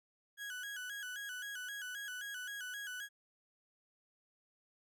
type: tone with vibrato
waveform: 35% pulse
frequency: 1568 Hz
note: G6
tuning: in tune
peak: -40 dBFS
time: 0.37-3.09 s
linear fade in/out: 50 ms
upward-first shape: square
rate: 3.8 Hz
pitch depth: 89 cents each way
effects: none